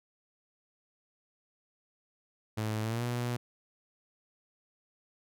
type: tone with pitch glide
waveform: sawtooth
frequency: 108.6 to 121.2 Hz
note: A2 to B2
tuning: -22 to -32 cents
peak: -27 dBFS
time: 2.57-3.37 s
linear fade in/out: 10 ms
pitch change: +190 cents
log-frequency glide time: 2.82-3.04 s
effects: none